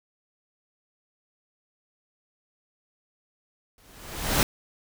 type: noise with exponential growth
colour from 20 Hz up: pink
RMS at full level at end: -19 dBFS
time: 3.78-4.43 s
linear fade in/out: 1 ms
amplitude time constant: 140 ms
effects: none